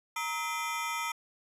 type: ring-modulated tone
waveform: 25% pulse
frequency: 1108.7 Hz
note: C#6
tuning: in tune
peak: -25 dBFS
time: 0.16-1.12 s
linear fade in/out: 5 ms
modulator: 176 Hz
effects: resampled to 32000 Hz